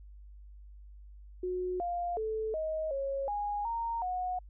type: tone with pitch steps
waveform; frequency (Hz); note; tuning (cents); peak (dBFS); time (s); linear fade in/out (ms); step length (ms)
sine; 364.7 / 700 / 437.7 / 629 / 548 / 824 / 925 / 730; F#4 / F5 / A4 / D#5 / C#5 / G#5 / A#5 / F#5; -25 / +4 / -9 / +19 / -20 / -14 / -14 / -24; -31; 1.43-4.39; 5; 370
effects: added 50 Hz sine -48 dBFS peak until 4.49 s